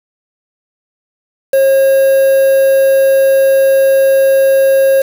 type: tone with quantisation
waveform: triangle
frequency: 540 Hz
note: C#5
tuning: 45 cents flat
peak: -4 dBFS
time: 1.53-5.02 s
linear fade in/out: 5 ms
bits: 4
effects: none